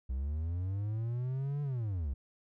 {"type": "linear two-way sweep", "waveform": "triangle", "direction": "up then down", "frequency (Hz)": [61.74, 146.83, 61.74], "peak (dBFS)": -30, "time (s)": [0.09, 2.14], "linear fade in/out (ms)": 10, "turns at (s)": 1.62, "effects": []}